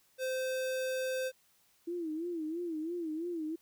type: tone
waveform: square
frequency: 518 Hz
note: C5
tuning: 17 cents flat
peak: -33 dBFS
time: 0.18-1.32 s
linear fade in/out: 50 ms
type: tone with vibrato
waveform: sine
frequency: 329.6 Hz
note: E4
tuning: in tune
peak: -34 dBFS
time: 1.87-3.56 s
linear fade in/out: 10 ms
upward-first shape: sine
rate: 3 Hz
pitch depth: 120 cents each way
effects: white hiss -69 dBFS RMS until 3.61 s